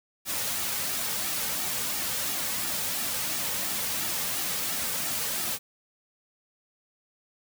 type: noise with flanger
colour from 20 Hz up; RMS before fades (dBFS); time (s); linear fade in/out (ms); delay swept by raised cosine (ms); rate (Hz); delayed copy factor
white; -30; 0.25-5.59; 50; 1.9 to 3; 2.9; -0.5
effects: none